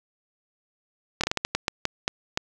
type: slowing click train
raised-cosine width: 0.2 ms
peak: -6 dBFS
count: 11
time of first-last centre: 1.21-2.374 s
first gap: 26 ms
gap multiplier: 1.31
effects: none